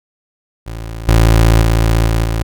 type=tone with level steps; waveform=25% pulse; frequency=55.9 Hz; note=A1; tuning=28 cents sharp; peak=-20 / -3 / -6 / -8 / -11 dBFS; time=0.66-2.43 s; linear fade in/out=10 ms; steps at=1.08 / 1.62 / 2.07 / 2.24 s; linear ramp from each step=2 ms; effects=none